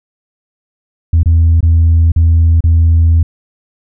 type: tone with dropouts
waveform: sine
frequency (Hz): 82.4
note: E2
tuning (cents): 0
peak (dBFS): -3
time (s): 1.13-3.23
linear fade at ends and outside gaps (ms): 5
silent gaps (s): 1.232-1.258 / 1.607-1.628 / 2.119-2.161 / 2.607-2.639
effects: tanh soft clip ceiling -3 dBFS